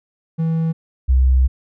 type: tone pair in turn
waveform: triangle / sine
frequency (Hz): 162.6 / 64.53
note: E3 / C2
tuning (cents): -23 / -23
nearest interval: octave + major third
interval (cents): 1600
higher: first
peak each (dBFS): -14 / -10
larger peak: second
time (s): 0.38-0.73 / 1.08-1.48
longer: second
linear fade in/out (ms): 20
effects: none